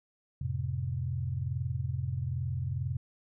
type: chord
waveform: sine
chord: F major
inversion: none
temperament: equal with one note detuned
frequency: 88.47 / 110 / 130.81 Hz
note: F2 / A2 / C3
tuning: +23 / 0 / 0 cents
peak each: -35 / -37 / -33 dBFS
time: 0.41-2.97 s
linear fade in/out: 5 ms
effects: none